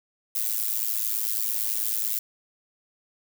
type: noise with amplitude modulation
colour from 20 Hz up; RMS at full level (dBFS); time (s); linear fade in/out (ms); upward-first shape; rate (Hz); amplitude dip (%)
violet; -23; 0.35-2.19; 5; sine; 109; 95
effects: none